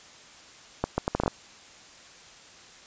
accelerating click train, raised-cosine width 1 ms, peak -10 dBFS, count 8, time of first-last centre 0.84-1.279 s, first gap 140 ms, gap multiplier 0.71, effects white hiss -50 dBFS RMS until 2.86 s + resampled to 16000 Hz

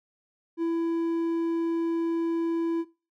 triangle tone, 332.8 Hz, E4, 17 cents sharp, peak -22 dBFS, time 0.57-2.85 s, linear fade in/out 50 ms, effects noise-tail reverb RT60 0.3 s tail -19 dB re dry

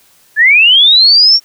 sine linear sweep, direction up, 1670 to 5588 Hz, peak -3 dBFS, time 0.36-1.4 s, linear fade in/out 50 ms, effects white hiss -48 dBFS RMS until 1.44 s

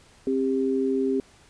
sine tone pair together, 265.8 / 398.3 Hz, C4 / G4, +27 / +28 cents, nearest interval perfect fifth, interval 701 cents, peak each -24 dBFS, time 0.27-1.2 s, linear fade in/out 2 ms, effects pink hiss -55 dBFS RMS until 1.49 s + resampled to 22050 Hz

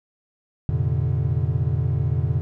triangle tone cluster, 86.6 / 113.1 / 129.2 / 146.5 Hz, F2 / A2 / C3 / D3, -14 / +48 / -21 / -4 cents, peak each -23 dBFS, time 0.69-2.41 s, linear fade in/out 0 ms, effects none

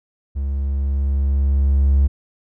triangle tone with level ramp, 69 Hz, C#2, 7 cents flat, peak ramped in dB -18 to -8 dBFS, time 0.35-2.08 s, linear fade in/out 20 ms, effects tanh soft clip ceiling -5 dBFS

